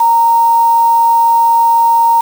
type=tone with quantisation; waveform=sine; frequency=926 Hz; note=A#5; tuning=12 cents flat; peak=-6 dBFS; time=0-2.21 s; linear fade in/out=5 ms; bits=4; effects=none

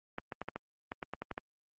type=clicks; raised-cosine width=0.5 ms; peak=-22 dBFS; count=11; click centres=0.184 / 0.322 / 0.416 / 0.486 / 0.56 / 0.919 / 1.028 / 1.136 / 1.22 / 1.313 / 1.379 s; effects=high-pass 100 Hz 12 dB/octave + Opus 24 kbps

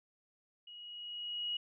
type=tone with level ramp; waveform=sine; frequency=2900 Hz; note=F#7; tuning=35 cents flat; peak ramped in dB=-49 to -33 dBFS; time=0.67-1.57 s; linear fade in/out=5 ms; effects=none

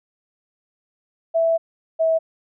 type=tone pair in turn; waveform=sine; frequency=659.3 / 648.3 Hz; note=E5 / E5; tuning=0 / -29 cents; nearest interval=unison; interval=29 cents; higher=first; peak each=-15 dBFS; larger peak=neither; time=1.34-1.58 / 1.99-2.19 s; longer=first; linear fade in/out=20 ms; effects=none

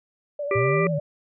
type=tone with vibrato; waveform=sine; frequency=576 Hz; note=D5; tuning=34 cents flat; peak=-26 dBFS; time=0.39-1 s; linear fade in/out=5 ms; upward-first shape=sine; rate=12 Hz; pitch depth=43 cents each way
type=harmonic tone; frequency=395.2 Hz; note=G4; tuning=14 cents sharp; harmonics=1 / 3 / 5 / 6; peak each=-22 / -27 / -29 / -30 dBFS; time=0.51-0.87 s; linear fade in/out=2 ms
type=linear two-way sweep; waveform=sine; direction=up then down; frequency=110 to 174.61 to 144.3 Hz; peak=-23 dBFS; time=0.55-0.99 s; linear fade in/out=10 ms; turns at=0.87 s
effects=none

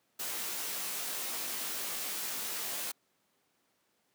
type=noise with comb filter; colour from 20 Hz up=white; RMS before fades=-37 dBFS; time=0.19-2.92 s; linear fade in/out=10 ms; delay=18 ms; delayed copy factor=-1; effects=pink hiss -74 dBFS RMS until 4.14 s + high-pass 200 Hz 12 dB/octave

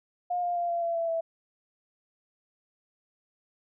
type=tone with pitch steps; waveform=sine; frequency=712 / 703 / 694.1 / 685.4 / 676.7 / 668.2 / 659.7 Hz; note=F5 / F5 / F5 / F5 / E5 / E5 / E5; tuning=+33 / +11 / -11 / -33 / +45 / +23 / +1 cents; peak=-26 dBFS; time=0.3-1.21 s; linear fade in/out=10 ms; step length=130 ms; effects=none

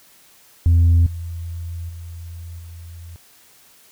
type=tone with level steps; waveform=sine; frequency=84.5 Hz; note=E2; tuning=43 cents sharp; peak=-8 / -26 / -31 / -34 dBFS; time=0.66-3.16 s; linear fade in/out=0 ms; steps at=1.06 / 1.89 / 2.59 s; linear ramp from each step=5 ms; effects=tanh soft clip ceiling -9 dBFS + white hiss -51 dBFS RMS until 3.91 s

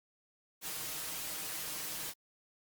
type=noise with comb filter; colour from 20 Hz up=white; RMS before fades=-40 dBFS; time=0.61-2.14 s; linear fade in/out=50 ms; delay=6.4 ms; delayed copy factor=+0.6; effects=Opus 48 kbps

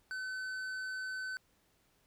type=tone with tanh clipping; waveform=sine; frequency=1519 Hz; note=F#6; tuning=45 cents sharp; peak=-39 dBFS; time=0.11-1.37 s; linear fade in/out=0 ms; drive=10 dB; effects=pink hiss -72 dBFS RMS until 2.06 s

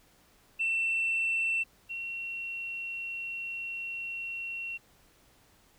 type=tone pair in turn; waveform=sine; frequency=2688 / 2730 Hz; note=E7 / F7; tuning=+33 / -40 cents; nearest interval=unison; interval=27 cents; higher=second; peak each=-25 / -34 dBFS; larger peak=first; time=0.59-1.64 / 1.89-4.78 s; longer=second; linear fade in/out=20 ms; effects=tanh soft clip ceiling -23 dBFS + pink hiss -63 dBFS RMS until 5.78 s

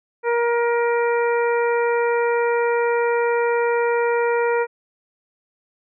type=harmonic tone; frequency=472.2 Hz; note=A#4; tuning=22 cents sharp; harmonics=1 / 2 / 3 / 4 / 5; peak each=-18 / -24 / -28 / -30 / -32 dBFS; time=0.23-4.67 s; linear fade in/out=50 ms; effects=none

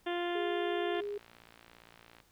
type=harmonic tone; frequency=349.2 Hz; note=F4; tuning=in tune; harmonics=1 / 2 / 3 / 4 / 5 / 6 / 7 / 8 / 9 / 10; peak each=-34 / -38 / -45 / -47 / -43 / -49 / -52 / -48 / -48 / -49 dBFS; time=0.06-1.01 s; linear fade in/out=10 ms
type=tone; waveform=sine; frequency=409.1 Hz; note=G#4; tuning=26 cents flat; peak=-35 dBFS; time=0.35-1.18 s; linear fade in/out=5 ms
type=click train; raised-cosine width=0.3 ms; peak=-38 dBFS; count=73; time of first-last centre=0.95-2.202 s; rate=57.5 Hz
effects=pink hiss -67 dBFS RMS until 2.31 s

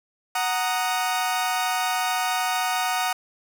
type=chord; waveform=sawtooth; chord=D# minor; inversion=first; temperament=equal; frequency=740 / 932.3 / 1244.5 Hz; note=F#5 / A#5 / D#6; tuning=0 / 0 / 0 cents; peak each=-21 / -25 / -25 dBFS; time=0.35-3.13 s; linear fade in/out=5 ms; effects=none

